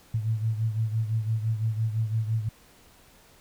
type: beating tone pair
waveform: sine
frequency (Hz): 110 / 115.9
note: A2 / A#2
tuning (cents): 0 / -10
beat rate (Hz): 5.9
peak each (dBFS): -25 / -31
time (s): 0.14-2.49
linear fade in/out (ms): 5
effects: pink hiss -56 dBFS RMS until 3.4 s